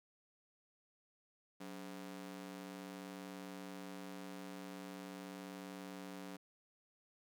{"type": "ring-modulated tone", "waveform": "sawtooth", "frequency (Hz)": 235.1, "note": "A#3", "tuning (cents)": 15, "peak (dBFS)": -40, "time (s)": [1.6, 6.37], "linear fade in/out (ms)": 10, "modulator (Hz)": 50.2, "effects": []}